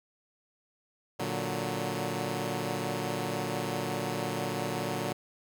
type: chord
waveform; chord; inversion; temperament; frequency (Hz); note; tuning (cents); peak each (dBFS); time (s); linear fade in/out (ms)
10% pulse; Bb augmented; none; equal; 116.54 / 146.83 / 185; Bb2 / D3 / F#3; 0 / 0 / 0; -27; 1.19-5.13; 10
effects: none